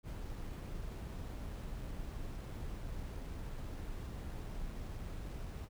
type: noise with sample-and-hold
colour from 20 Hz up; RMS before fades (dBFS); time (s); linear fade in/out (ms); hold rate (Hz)
brown; -43; 0.03-5.69; 50; 11025
effects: none